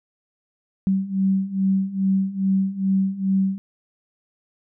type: beating tone pair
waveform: sine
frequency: 191 / 193.4 Hz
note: G3 / G3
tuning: -45 / -23 cents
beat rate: 2.4 Hz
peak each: -23 / -20 dBFS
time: 0.87-3.58 s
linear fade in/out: 0 ms
effects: none